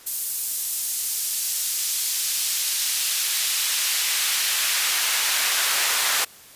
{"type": "noise with high-pass filter sweep", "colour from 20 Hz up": "pink", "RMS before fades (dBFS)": -23, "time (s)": [0.06, 6.25], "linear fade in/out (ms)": 10, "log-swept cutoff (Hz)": [9500, 1200], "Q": 0.71, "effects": ["white hiss -47 dBFS RMS until 6.55 s", "resampled to 32000 Hz"]}